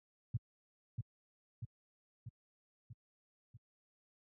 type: tone with echo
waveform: sine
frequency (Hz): 115.5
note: A#2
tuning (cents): -16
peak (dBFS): -31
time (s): 0.34-0.37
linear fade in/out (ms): 5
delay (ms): 640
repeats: 5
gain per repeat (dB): -4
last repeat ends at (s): 3.57
effects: high-pass 60 Hz 12 dB/octave